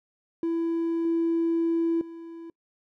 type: tone with level steps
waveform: triangle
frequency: 332.6 Hz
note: E4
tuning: 16 cents sharp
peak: -21 / -18 / -36 dBFS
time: 0.43-2.5 s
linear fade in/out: 2 ms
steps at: 1.05 / 2.01 s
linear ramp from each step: 2 ms
effects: noise-tail reverb RT60 0.1 s tail -26 dB re dry + tanh soft clip ceiling -19 dBFS